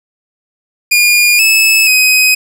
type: tone with pitch steps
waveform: sawtooth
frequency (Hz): 2427 / 2605 / 2520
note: D#7 / E7 / D#7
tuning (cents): -44 / -21 / +21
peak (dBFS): -3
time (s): 0.91-2.35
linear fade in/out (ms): 10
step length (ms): 480
effects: none